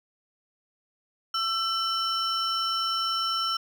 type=tone cluster; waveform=triangle; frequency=1336 / 3030 / 5420 Hz; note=E6 / F#7 / E8; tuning=+23 / +40 / +47 cents; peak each=-26 / -30 / -29 dBFS; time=1.34-3.57 s; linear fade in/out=5 ms; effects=none